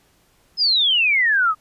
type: exponential sweep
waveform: sine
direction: down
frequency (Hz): 5180 to 1218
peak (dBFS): -14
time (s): 0.57-1.55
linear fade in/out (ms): 50
effects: pink hiss -59 dBFS RMS until 1.6 s + resampled to 32000 Hz